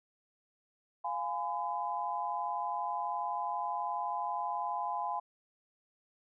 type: chord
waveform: sine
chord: F diminished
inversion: none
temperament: equal with one note detuned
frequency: 698.5 / 830.6 / 1012 Hz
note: F5 / Ab5 / Cb6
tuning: 0 / 0 / +42 cents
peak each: -39 / -36 / -36 dBFS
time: 1.04-5.2 s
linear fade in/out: 10 ms
effects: none